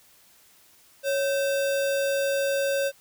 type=tone with sample-and-hold; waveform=sine; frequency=554 Hz; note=C#5; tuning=1 cent flat; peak=-22 dBFS; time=1.03-2.92 s; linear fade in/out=50 ms; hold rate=2100 Hz; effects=white hiss -57 dBFS RMS until 3 s